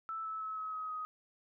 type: tone with pitch steps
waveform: sine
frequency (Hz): 1318.5 / 1305.6 / 1292.9 / 1280.2 / 1267.7 / 1255.3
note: E6 / E6 / E6 / D#6 / D#6 / D#6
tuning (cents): 0 / -17 / -34 / +49 / +32 / +15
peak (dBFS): -37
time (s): 0.09-1.05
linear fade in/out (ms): 0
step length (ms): 160
effects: none